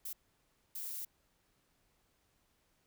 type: noise bursts at uneven times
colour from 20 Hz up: violet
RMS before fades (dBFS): -42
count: 2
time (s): 0.05-0.13 / 0.75-1.05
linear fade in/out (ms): 5
effects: pink hiss -75 dBFS RMS until 2.86 s